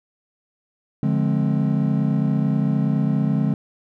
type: chord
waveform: triangle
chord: D half-diminished seventh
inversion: none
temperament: just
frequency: 146.83 / 176.2 / 211.4 / 264.3 Hz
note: D3 / F3 / Ab3 / C4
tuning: 0 / +16 / +31 / +18 cents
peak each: -19 / -23 / -20 / -24 dBFS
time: 1.03-3.54 s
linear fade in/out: 2 ms
effects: none